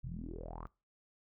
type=tone with low-pass filter sweep; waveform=sawtooth; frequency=40.87 Hz; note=E1; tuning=14 cents flat; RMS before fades=-44 dBFS; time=0.03-0.67 s; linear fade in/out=0 ms; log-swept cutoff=120 to 1300 Hz; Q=7.7; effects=noise-tail reverb RT60 0.3 s tail -23 dB re dry